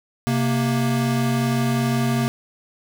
square tone pair together, 131.16 / 233.7 Hz, C3 / A#3, +5 / +5 cents, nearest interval minor seventh, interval 1000 cents, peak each -22 dBFS, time 0.27-2.28 s, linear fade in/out 0 ms, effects none

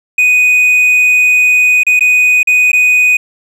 triangle tone with dropouts, 2489 Hz, D#7, in tune, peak -4 dBFS, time 0.18-3.17 s, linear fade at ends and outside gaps 5 ms, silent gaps 1.834-1.866 / 1.994-2.007 / 2.431-2.472 / 2.718-2.73 s, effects none

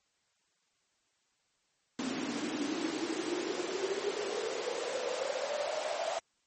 pink noise with high-pass filter sweep, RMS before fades -35 dBFS, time 1.99-6.19 s, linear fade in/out 0 ms, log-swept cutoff 250 to 670 Hz, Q 8.6, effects white hiss -75 dBFS RMS until 6.46 s + MP3 32 kbps

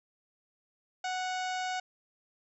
harmonic tone with a mistuned harmonic, 740 Hz, F#5, in tune, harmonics 1 / 2 / 3 / 4 / 5 / 6 / 7 / 8 / 9 / 10, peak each -33 / -39 / -43 / -45 / -47 / -49 / -50 / -51 / -52 / -53 dBFS, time 1.04-1.8 s, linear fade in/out 5 ms, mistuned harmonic 4, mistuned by -25 cents, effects none

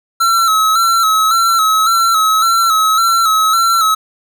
square tone with vibrato, 1318.5 Hz, E6, in tune, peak -10 dBFS, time 0.2-3.95 s, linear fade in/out 10 ms, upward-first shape square, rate 1.8 Hz, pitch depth 44 cents each way, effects none

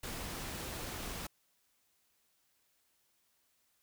pink noise, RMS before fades -42 dBFS, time 0.03-1.27 s, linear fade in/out 5 ms, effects white hiss -75 dBFS RMS until 3.82 s

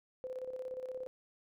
sine tone with tremolo, 512 Hz, C5, 38 cents flat, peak -37 dBFS, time 0.24-1.07 s, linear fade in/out 0 ms, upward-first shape square, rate 17 Hz, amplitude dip 55%, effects none

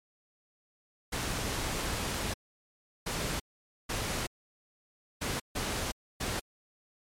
pink noise bursts at uneven times, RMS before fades -33 dBFS, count 6, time 1.12-2.34 / 3.06-3.4 / 3.89-4.27 / 5.21-5.4 / 5.55-5.92 / 6.2-6.4 s, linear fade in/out 10 ms, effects low-pass 11000 Hz 12 dB/octave + MP3 96 kbps

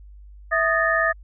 sine tone cluster, 656 / 1239 / 1731 / 1831 Hz, E5 / D#6 / A6 / A#6, -9 / -8 / -29 / -32 cents, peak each -23 dBFS, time 0.51-1.13 s, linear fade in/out 20 ms, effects added 50 Hz sine -41 dBFS peak until 1.23 s

